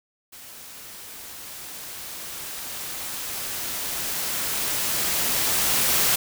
white noise with level ramp, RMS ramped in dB -43 to -20 dBFS, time 0.32-6.16 s, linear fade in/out 10 ms, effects none

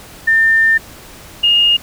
sine tone pair in turn, 1800 / 2843 Hz, A6 / F7, +39 / +30 cents, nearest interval minor sixth, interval 791 cents, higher second, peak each -8 dBFS, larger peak neither, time 0.27-0.78 / 1.43-1.77 s, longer first, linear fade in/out 10 ms, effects pink hiss -37 dBFS RMS until 1.82 s

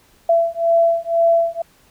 sine beating tone pair, 670 / 672 Hz, E5 / E5, +28 / +33 cents, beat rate 2 Hz, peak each -16 dBFS, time 0.29-1.62 s, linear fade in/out 5 ms, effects pink hiss -54 dBFS RMS until 1.9 s

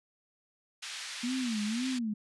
white band-pass noise, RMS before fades -41 dBFS, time 0.82-1.99 s, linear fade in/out 10 ms, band 1600 to 4900 Hz, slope 12 dB/octave
sine tone with vibrato, 233.1 Hz, A#3, in tune, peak -30 dBFS, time 1.23-2.14 s, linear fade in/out 10 ms, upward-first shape sine, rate 1.9 Hz, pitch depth 200 cents each way
effects resampled to 24000 Hz

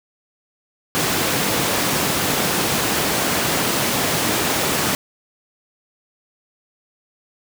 pink high-pass noise, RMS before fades -20 dBFS, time 0.95-4.95 s, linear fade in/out 0 ms, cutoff 150 Hz, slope 12 dB/octave, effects none

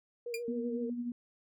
sine tone with vibrato, 470 Hz, A#4, 14 cents sharp, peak -36 dBFS, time 0.26-0.9 s, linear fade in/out 5 ms, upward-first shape sine, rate 7.9 Hz, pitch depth 43 cents each way
sawtooth tone with exponential decay, 2400 Hz, D7, 37 cents sharp, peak -29 dBFS, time 0.34-0.43 s, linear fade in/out 2 ms, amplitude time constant 18 ms
sine tone with tremolo, 240.9 Hz, B3, 43 cents flat, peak -32 dBFS, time 0.48-1.12 s, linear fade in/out 2 ms, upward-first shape sine, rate 12 Hz, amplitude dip 50%
effects none

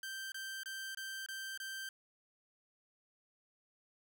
sawtooth tone bursts, 1565 Hz, G6, 3 cents flat, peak -38 dBFS, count 6, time 0.03-1.89 s, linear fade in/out 2 ms, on 290 ms, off 24 ms, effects none

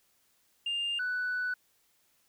sine tone pair in turn, 2805 / 1488.5 Hz, F7 / F#6, +7 / +10 cents, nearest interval major seventh, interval 1097 cents, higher first, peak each -28 dBFS, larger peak neither, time 0.66-0.99 / 0.99-1.54 s, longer second, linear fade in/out 5 ms, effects tanh soft clip ceiling -27 dBFS + white hiss -70 dBFS RMS until 2.28 s

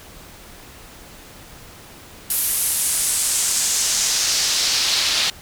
pink noise with band-pass filter sweep, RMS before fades -20 dBFS, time 2.3-5.3 s, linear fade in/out 2 ms, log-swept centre 12000 to 3900 Hz, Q 1.8, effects pink hiss -42 dBFS RMS until 5.41 s

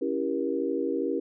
sine chord, C# diminished seventh, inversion none, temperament equal with one note detuned, 277.2 / 329.6 / 392 / 475.1 Hz, C#4 / E4 / G4 / Bb4, 0 / 0 / 0 / +33 cents, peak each -31 dBFS, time 0.01-1.2 s, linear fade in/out 10 ms, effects none

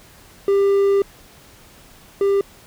triangle tone pair in turn, 397.1 / 397.1 Hz, G4 / G4, +22 / +22 cents, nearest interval unison, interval 0 cents, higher neither, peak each -11 / -12 dBFS, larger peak first, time 0.48-1.02 / 2.21-2.41 s, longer first, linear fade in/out 2 ms, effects pink hiss -47 dBFS RMS until 2.66 s

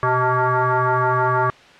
sine tone with frequency modulation, 130.1 Hz, C3, 9 cents flat, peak -15 dBFS, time 0.03-1.5 s, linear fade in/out 0 ms, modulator 254 Hz, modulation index 5.3, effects white hiss -45 dBFS RMS until 1.79 s + low-pass 3000 Hz 12 dB/octave

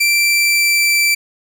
sawtooth tone with pitch glide, 2349 to 2335 Hz, D7 to D7, 0 to -11 cents, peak -8 dBFS, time 0-1.15 s, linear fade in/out 10 ms, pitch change -11 cents, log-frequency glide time 0.1-1 s, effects none

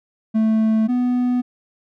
triangle tone pair in turn, 220 / 247.6 Hz, A3 / B3, 0 / +5 cents, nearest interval major second, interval 205 cents, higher second, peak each -12 / -14 dBFS, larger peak first, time 0.34-0.88 / 0.88-1.42 s, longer neither, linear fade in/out 20 ms, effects none

